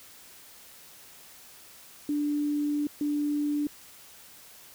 sine tone bursts at uneven times, 293.7 Hz, D4, in tune, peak -25 dBFS, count 2, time 2.09-2.87 / 3.01-3.67 s, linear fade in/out 2 ms, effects white hiss -51 dBFS RMS until 4.74 s

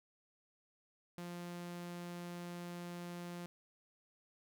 sawtooth tone, 174.61 Hz, F3, in tune, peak -40 dBFS, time 1.18-3.46 s, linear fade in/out 0 ms, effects none

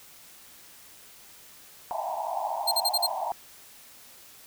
pink band-pass noise, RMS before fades -31 dBFS, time 1.91-3.32 s, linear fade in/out 0 ms, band 650 to 960 Hz, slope 96 dB/octave
sawtooth tone bursts, 4186 Hz, C8, in tune, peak -19 dBFS, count 5, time 2.67-3.069 s, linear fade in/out 10 ms, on 47 ms, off 41 ms
effects white hiss -51 dBFS RMS until 4.46 s

